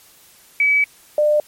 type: tone pair in turn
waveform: sine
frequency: 2286 / 598.9 Hz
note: D7 / D5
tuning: -47 / +34 cents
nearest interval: octave + major seventh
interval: 2319 cents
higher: first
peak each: -12 dBFS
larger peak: neither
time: 0.6-0.84 / 1.18-1.4 s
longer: first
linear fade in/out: 2 ms
effects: white hiss -49 dBFS RMS until 1.47 s + MP3 64 kbps